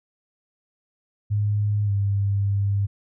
sine tone with pitch glide, 103.83 to 100.06 Hz, G#2 to G2, 0 to +36 cents, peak -19 dBFS, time 1.3-2.87 s, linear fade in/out 20 ms, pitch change -64 cents, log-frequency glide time 1.85-1.91 s, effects none

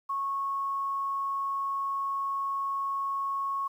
sine tone, 1100 Hz, C#6, 14 cents flat, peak -28 dBFS, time 0.09-3.68 s, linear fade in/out 10 ms, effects 10-bit

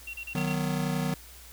sine tone bursts, 2737 Hz, F7, 36 cents flat, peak -35 dBFS, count 5, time 0.07-0.535 s, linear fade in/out 5 ms, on 65 ms, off 35 ms
square chord, B major, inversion first, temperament just, 154.34 / 185.21 / 246.9 Hz, D#3 / F#3 / B3, -14 / +2 / 0 cents, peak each -31 / -32 / -34 dBFS, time 0.35-1.14 s, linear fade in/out 2 ms
effects added 60 Hz sine -50 dBFS peak until 1.52 s + white hiss -50 dBFS RMS until 1.52 s

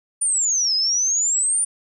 sine exponential two-way sweep, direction down then up, 9397 to 5010 to 9397 Hz, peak -17 dBFS, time 0.21-1.65 s, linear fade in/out 10 ms, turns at 0.75 s, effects none

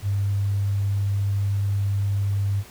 sine tone, 99.9 Hz, G2, 33 cents sharp, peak -20 dBFS, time 0.02-2.64 s, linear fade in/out 50 ms, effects pink hiss -46 dBFS RMS until 2.7 s

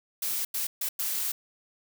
blue noise bursts at uneven times, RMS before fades -30 dBFS, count 4, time 0.22-0.45 / 0.54-0.67 / 0.81-0.89 / 0.99-1.32 s, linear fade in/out 5 ms, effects none

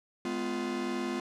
45% pulse chord, F diminished, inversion first, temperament just, 209.5 / 251.4 / 349.2 Hz, Ab3 / Cb4 / F4, +15 / +31 / 0 cents, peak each -38 / -35 / -35 dBFS, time 0.25-1.2 s, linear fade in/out 2 ms, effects low-pass 7000 Hz 12 dB/octave

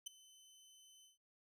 20% pulse tone with ADSR envelope, 3046 Hz, F#7, 50 cents sharp, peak -35 dBFS, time 0.06-1.18 s, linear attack 11 ms, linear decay 8 ms, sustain -22 dB, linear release 140 ms, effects none

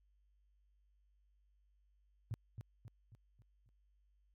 sine tone with echo, 110 Hz, A2, in tune, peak -37 dBFS, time 2.31-2.34 s, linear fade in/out 0 ms, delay 270 ms, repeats 5, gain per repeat -6 dB, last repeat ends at 3.69 s, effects added 50 Hz sine -70 dBFS peak until 4.34 s + AAC 48 kbps

